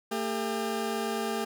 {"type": "tone pair together", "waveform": "20% pulse", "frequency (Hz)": [225, 400.9], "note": ["A3", "G4"], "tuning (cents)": [39, 39], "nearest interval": "minor seventh", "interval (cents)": 1000, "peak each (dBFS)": -27, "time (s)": [0.11, 1.45], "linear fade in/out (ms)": 10, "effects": []}